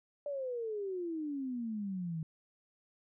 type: exponential sweep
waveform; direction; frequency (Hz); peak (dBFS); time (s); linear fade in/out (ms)
sine; down; 587.3 to 155.56; -35; 0.26-2.23; 2
effects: none